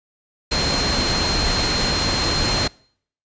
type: tone in noise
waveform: sine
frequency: 4186 Hz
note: C8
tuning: in tune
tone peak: -22 dBFS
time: 0.51-2.68 s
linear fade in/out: 10 ms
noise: pink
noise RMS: -21 dBFS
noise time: 0.51-2.68 s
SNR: -4 dB
effects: noise-tail reverb RT60 0.6 s tail -25 dB re dry + resampled to 16000 Hz